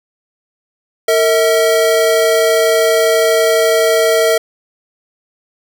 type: tone pair together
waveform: square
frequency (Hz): 455.4 / 644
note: A#4 / E5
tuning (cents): -40 / -41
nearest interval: tritone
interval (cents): 599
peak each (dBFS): -13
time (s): 1.08-4.38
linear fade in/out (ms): 5
effects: none